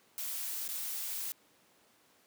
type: noise with dropouts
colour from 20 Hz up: blue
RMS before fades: -38 dBFS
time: 0.18-1.32 s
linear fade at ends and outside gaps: 0 ms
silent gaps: 0.678-0.689 s
effects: pink hiss -66 dBFS RMS until 2.26 s + high-pass 200 Hz 12 dB/octave